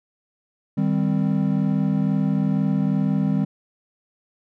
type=chord; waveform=triangle; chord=C minor; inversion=first; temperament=equal with one note detuned; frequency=155.56 / 197.82 / 261.6 Hz; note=Eb3 / G3 / C4; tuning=0 / +16 / 0 cents; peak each=-21 / -19 / -23 dBFS; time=0.77-3.45 s; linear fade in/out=10 ms; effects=none